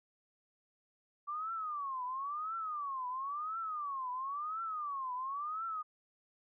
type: tone with vibrato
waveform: sine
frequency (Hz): 1157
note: D6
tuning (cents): -26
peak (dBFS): -36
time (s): 1.27-5.83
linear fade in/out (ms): 20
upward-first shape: triangle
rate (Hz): 0.97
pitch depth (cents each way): 280
effects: none